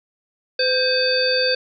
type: harmonic tone with a mistuned harmonic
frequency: 510 Hz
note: C5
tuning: 44 cents flat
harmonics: 1 / 3 / 5 / 7 / 9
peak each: -20 / -24 / -28 / -30 / -20 dBFS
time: 0.59-1.55 s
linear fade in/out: 5 ms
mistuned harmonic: 3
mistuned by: +61 cents
effects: none